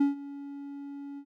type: tone with ADSR envelope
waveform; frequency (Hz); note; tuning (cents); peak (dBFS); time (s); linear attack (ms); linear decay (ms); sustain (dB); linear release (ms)
triangle; 281.9; C#4; +29; -17; 0-1.25; 9; 140; -19; 70
effects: none